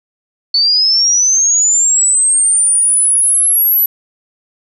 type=linear sweep; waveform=sine; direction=up; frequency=4442 to 11940 Hz; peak=-8 dBFS; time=0.54-3.86 s; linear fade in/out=5 ms; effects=none